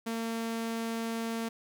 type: tone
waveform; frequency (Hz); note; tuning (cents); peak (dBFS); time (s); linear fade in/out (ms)
sawtooth; 227.8; A#3; -40; -28; 0.06-1.49; 10
effects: none